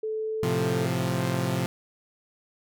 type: tone with pitch glide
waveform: sine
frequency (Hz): 435.9 to 441.2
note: A4 to A4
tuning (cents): -16 to +5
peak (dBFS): -27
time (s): 0.03-0.86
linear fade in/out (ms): 5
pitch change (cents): +21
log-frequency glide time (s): 0.13-0.68
type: chord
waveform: sawtooth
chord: F major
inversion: first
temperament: equal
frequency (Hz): 110 / 130.81 / 174.61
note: A2 / C3 / F3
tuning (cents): 0 / 0 / 0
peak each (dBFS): -28 / -24 / -25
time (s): 0.43-1.66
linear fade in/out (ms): 0
effects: none